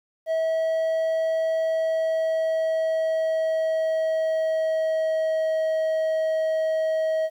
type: tone with pitch glide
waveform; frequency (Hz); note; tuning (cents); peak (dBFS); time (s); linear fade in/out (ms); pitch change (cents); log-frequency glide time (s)
triangle; 646 to 636.4; E5 to D#5; -35 to +39; -19; 0.26-7.3; 50; -26; 1.53-5.6
effects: 10-bit